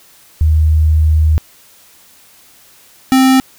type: tone pair in turn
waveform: sine / square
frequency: 78 / 262.4 Hz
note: D#2 / C4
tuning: +5 / +5 cents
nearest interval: octave + major sixth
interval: 2100 cents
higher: second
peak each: -7 dBFS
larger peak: neither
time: 0.41-1.38 / 3.12-3.4 s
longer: first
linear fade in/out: 0 ms
effects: white hiss -45 dBFS RMS until 3.58 s